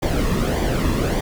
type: noise with flanger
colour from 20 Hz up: brown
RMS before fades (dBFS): -20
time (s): 0.02-1.21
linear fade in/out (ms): 10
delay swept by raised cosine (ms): 0.74 to 1.35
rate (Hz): 1.7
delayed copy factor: -0.6
effects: none